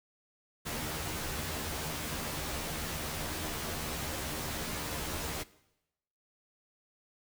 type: noise with comb filter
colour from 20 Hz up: pink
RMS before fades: -37 dBFS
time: 0.65-5.44 s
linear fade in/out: 20 ms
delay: 13 ms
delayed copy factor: +1
effects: noise-tail reverb RT60 0.9 s tail -20 dB re dry